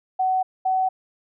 sine tone pair in turn, 750 / 752.9 Hz, F#5 / F#5, +23 / +30 cents, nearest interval unison, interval 7 cents, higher second, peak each -18 dBFS, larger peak neither, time 0.19-0.43 / 0.65-0.89 s, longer neither, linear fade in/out 10 ms, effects none

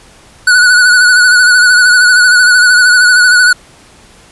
square tone with vibrato, 1474 Hz, F#6, 7 cents flat, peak -4 dBFS, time 0.47-3.53 s, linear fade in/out 5 ms, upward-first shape sine, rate 13 Hz, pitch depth 42 cents each way, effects pink hiss -40 dBFS RMS until 4.31 s + resampled to 24000 Hz

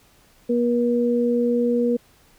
sine tone pair together, 239.9 / 479.8 Hz, A#3 / A#4, +50 / +50 cents, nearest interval octave, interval 1200 cents, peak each -20 dBFS, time 0.49-1.97 s, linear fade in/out 10 ms, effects pink hiss -56 dBFS RMS until 2.38 s

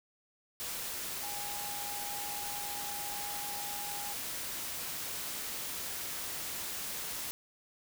sine tone in noise, 820 Hz, G#5, 22 cents flat, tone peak -43 dBFS, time 1.23-4.13 s, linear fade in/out 0 ms, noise white, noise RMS -39 dBFS, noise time 0.6-7.31 s, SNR -7 dB, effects none

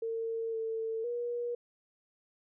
sine tone with pitch steps, 453.9 / 447.8 / 479.4 Hz, A#4 / A4 / A#4, -46 / +30 / +48 cents, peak -32 dBFS, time 0.02-1.55 s, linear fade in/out 5 ms, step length 510 ms, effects none

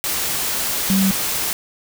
sine tone in noise, 193 Hz, G3, 27 cents flat, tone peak -14 dBFS, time 0.9-1.11 s, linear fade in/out 0 ms, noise white, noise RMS -22 dBFS, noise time 0.04-1.53 s, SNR +5 dB, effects none

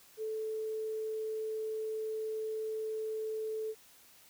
sine tone, 437.1 Hz, A4, 11 cents flat, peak -34 dBFS, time 0.17-3.75 s, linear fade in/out 50 ms, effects white hiss -60 dBFS RMS until 4.29 s

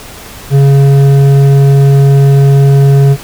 sine tone with hard clipping, 138.7 Hz, C#3, 1 cent sharp, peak -4 dBFS, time 0.5-3.17 s, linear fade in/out 50 ms, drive 8 dB, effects pink hiss -29 dBFS RMS until 3.23 s

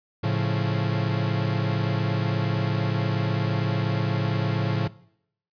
45% pulse chord, A augmented, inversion none, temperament equal, 110 / 138.59 / 174.61 Hz, A2 / C#3 / E#3, 0 / 0 / 0 cents, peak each -25 / -27 / -29 dBFS, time 0.23-4.88 s, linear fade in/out 10 ms, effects noise-tail reverb RT60 0.7 s tail -20 dB re dry + resampled to 11025 Hz

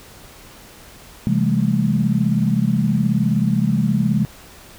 sine chord, A minor seventh, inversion first, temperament equal with one note detuned, 130.81 / 164.81 / 201 / 220 Hz, C3 / E3 / G3 / A3, 0 / 0 / +44 / 0 cents, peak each -21 / -21 / -19 / -21 dBFS, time 1.27-4.25 s, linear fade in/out 0 ms, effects pink hiss -43 dBFS RMS until 4.78 s

